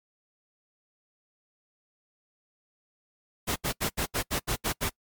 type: noise bursts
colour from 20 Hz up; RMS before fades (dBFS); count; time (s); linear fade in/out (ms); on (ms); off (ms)
pink; -28; 9; 3.47-4.898; 20; 92; 75
effects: noise-tail reverb RT60 0.1 s tail -25 dB re dry + MP3 96 kbps